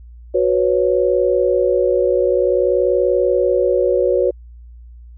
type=chord; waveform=sine; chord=F# suspended fourth; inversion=none; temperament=equal with one note detuned; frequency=368.7 / 493.9 / 554.4 Hz; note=F#4 / B4 / C#5; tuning=-6 / 0 / 0 cents; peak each=-17 dBFS; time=0.34-4.31 s; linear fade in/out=10 ms; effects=added 59 Hz sine -36 dBFS peak until 5.17 s